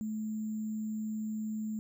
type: tone with sample-and-hold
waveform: sine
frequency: 216.3 Hz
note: A3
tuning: 29 cents flat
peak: -33 dBFS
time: 0.01-1.79 s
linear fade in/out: 0 ms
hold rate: 7350 Hz
effects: none